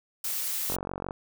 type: noise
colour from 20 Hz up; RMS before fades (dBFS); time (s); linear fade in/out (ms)
blue; -31; 0.24-0.76; 5
type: click train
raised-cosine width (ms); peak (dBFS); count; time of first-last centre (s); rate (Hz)
1; -19; 20; 0.7-1.109; 46.5
effects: none